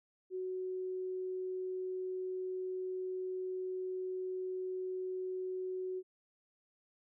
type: tone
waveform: sine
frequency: 371.1 Hz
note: F#4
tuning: 5 cents sharp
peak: -36 dBFS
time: 0.3-6.03 s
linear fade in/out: 50 ms
effects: none